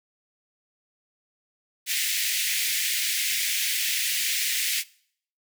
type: high-pass noise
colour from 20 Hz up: pink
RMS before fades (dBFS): -26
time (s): 1.86-4.84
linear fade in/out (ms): 50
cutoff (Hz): 1900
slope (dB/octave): 48
effects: noise-tail reverb RT60 0.6 s tail -22 dB re dry